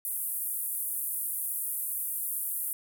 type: band-pass noise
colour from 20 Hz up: pink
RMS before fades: -33 dBFS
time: 0.05-2.73 s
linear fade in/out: 0 ms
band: 9800 to 16000 Hz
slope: 48 dB/octave
effects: none